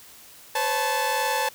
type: tone cluster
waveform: sawtooth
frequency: 506 / 548 / 873 Hz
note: B4 / C#5 / A5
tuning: +42 / -20 / -14 cents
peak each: -26 / -27 / -20 dBFS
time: 0.55-1.49 s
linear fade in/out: 5 ms
effects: white hiss -48 dBFS RMS until 1.54 s